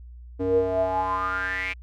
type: tone with band-pass filter sweep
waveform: square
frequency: 93.3 Hz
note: F#2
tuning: 15 cents sharp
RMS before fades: -25 dBFS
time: 0.39-1.74 s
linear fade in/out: 20 ms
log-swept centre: 370 to 2400 Hz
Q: 9.1
effects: added 60 Hz sine -40 dBFS peak until 1.82 s